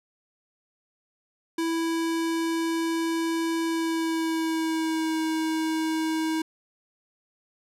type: tone with pitch glide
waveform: square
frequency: 329.6 to 318.6 Hz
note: E4 to D#4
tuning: 0 to +41 cents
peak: -25 dBFS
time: 1.58-6.42 s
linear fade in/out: 5 ms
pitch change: -59 cents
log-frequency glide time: 3.64-5.21 s
effects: low-pass 12000 Hz 12 dB/octave